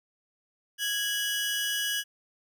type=tone pair together; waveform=sawtooth; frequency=1657 / 2952 Hz; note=G#6 / F#7; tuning=-4 / -5 cents; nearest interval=minor seventh; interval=999 cents; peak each=-27 dBFS; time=0.78-2.04 s; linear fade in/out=50 ms; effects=none